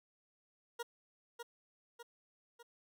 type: tone with echo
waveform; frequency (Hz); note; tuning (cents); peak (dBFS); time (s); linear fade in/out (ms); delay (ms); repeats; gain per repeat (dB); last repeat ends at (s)
20% pulse; 473; A#4; +25; -34; 0.79-0.83; 10; 600; 3; -5; 2.63
effects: none